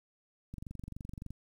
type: click train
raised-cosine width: 5 ms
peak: -30 dBFS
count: 19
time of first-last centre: 0.54-1.306 s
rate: 23.5 Hz
effects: 10-bit